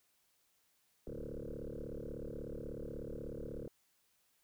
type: tone with frequency modulation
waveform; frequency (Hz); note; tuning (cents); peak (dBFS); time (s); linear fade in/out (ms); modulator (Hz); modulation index
sine; 240; B3; -49; -40; 1.07-3.68; 2; 36.4; 7.8
effects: tanh soft clip ceiling -37 dBFS + white hiss -75 dBFS RMS until 4.43 s